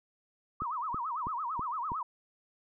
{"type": "tone with vibrato", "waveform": "sine", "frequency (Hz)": 1100, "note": "C#6", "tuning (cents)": -14, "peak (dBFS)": -32, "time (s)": [0.6, 2.03], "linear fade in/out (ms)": 5, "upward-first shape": "sine", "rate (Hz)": 8.9, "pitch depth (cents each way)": 290}
{"type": "click train", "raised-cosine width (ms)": 3, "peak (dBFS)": -27, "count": 5, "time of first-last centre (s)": [0.62, 1.919], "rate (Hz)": 3.08}
{"effects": []}